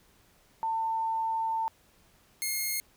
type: tone pair in turn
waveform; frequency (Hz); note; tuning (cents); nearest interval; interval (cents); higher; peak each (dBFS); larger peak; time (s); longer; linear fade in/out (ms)
sine / 5% pulse; 897 / 2146; A5 / C7; +33 / +43; octave + minor third; 1510; second; -27 / -19; second; 0.63-1.68 / 2.42-2.8; first; 0
effects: pink hiss -63 dBFS RMS until 2.96 s